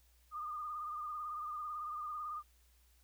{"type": "tone with vibrato", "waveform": "sine", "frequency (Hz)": 1215, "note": "D#6", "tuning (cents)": -42, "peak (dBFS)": -39, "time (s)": [0.31, 2.43], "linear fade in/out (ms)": 50, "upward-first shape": "triangle", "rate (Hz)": 18, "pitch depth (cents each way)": 55, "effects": ["added 60 Hz sine -66 dBFS peak until 3.03 s", "white hiss -72 dBFS RMS until 3.03 s"]}